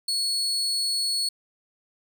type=tone; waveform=35% pulse; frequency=4375 Hz; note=C#8; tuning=24 cents flat; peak=-22 dBFS; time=0.08-1.29 s; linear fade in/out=5 ms; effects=none